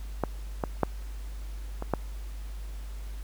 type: clicks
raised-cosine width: 1 ms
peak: -11 / -13 / -8 / -20 / -10 dBFS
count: 5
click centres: 0.237 / 0.638 / 0.833 / 1.824 / 1.937 s
effects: added 50 Hz sine -35 dBFS peak until 3.23 s + pink hiss -53 dBFS RMS until 3.23 s